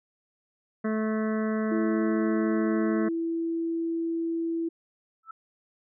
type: harmonic tone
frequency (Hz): 217.8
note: A3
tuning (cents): -17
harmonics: 1 / 2 / 3 / 5 / 6 / 7 / 8 / 9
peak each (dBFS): -26 / -32 / -36 / -40 / -42 / -43 / -44 / -45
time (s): 0.84-3.09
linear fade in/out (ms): 10
type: tone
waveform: sine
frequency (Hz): 331.5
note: E4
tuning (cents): +10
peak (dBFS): -26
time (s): 1.71-4.69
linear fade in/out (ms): 10
type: tone with exponential growth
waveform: sine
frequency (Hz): 1318.5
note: E6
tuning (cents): 0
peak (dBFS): -34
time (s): 5.23-5.31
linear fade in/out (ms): 5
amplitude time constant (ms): 17
effects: none